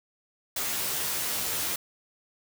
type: noise with comb filter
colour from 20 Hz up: white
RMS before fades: -30 dBFS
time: 0.56-1.76 s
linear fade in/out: 5 ms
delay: 13 ms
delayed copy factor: +0.75
effects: none